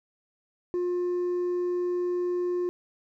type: tone with hard clipping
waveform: triangle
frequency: 355.6 Hz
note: F4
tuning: 31 cents sharp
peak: -24 dBFS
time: 0.74-2.69 s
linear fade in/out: 0 ms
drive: 1 dB
effects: none